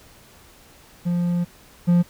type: tone pair in turn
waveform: triangle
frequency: 174.61 / 174.61 Hz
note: F3 / F3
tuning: 0 / 0 cents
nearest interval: unison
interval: 0 cents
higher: neither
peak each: -17 / -11 dBFS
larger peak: second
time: 1.05-1.45 / 1.87-2.03 s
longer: first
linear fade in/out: 20 ms
effects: pink hiss -50 dBFS RMS until 2.09 s